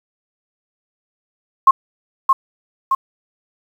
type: tone with echo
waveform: sine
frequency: 1073 Hz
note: C6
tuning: 43 cents sharp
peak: -4 dBFS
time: 1.67-1.71 s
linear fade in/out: 5 ms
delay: 620 ms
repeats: 2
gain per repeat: -4 dB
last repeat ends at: 2.95 s
effects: 7-bit